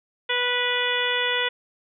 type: harmonic tone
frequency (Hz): 491.2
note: B4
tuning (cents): -9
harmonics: 1 / 2 / 3 / 4 / 5 / 6 / 7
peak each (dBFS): -29 / -31 / -29 / -27 / -31 / -29 / -28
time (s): 0.29-1.49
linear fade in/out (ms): 10
effects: none